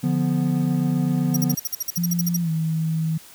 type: chord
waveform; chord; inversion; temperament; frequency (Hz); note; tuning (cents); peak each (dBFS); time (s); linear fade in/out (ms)
triangle; B diminished; first; equal; 146.83 / 174.61 / 246.9; D3 / F3 / B3; 0 / 0 / 0; -21; 0.03-1.55; 10
type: tone bursts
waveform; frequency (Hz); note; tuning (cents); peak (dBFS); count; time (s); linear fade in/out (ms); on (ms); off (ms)
20% pulse; 5700; F8; +34; -17; 14; 1.34-2.367; 5; 26; 51
type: tone with pitch glide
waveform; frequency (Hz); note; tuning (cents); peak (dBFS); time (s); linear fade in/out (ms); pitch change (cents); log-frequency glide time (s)
sine; 172.9 to 160.39; F3 to E3; -17 to -47; -20; 1.97-3.18; 10; -130; 2.41-2.5
effects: white hiss -46 dBFS RMS until 3.34 s